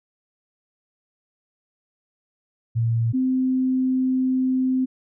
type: tone pair in turn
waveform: sine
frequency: 115.2 / 258.6 Hz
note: A#2 / C4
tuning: -20 / -20 cents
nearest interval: octave + major second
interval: 1400 cents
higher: second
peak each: -18 dBFS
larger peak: neither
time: 2.75-3.13 / 3.13-4.86 s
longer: second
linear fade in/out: 20 ms
effects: none